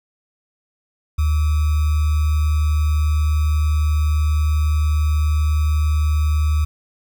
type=tone with sample-and-hold; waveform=sine; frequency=75.9 Hz; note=D#2; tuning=42 cents flat; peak=-14 dBFS; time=1.18-6.65 s; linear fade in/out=10 ms; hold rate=1225 Hz; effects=none